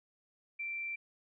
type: tone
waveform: sine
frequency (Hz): 2349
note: D7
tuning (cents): 0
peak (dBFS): -36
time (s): 0.59-0.96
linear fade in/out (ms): 10
effects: none